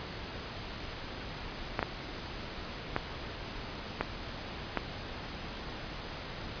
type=clicks; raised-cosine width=0.5 ms; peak=-13 dBFS; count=5; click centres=1.792 / 1.828 / 2.964 / 4.01 / 4.773 s; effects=pink hiss -41 dBFS RMS until 6.6 s + resampled to 11025 Hz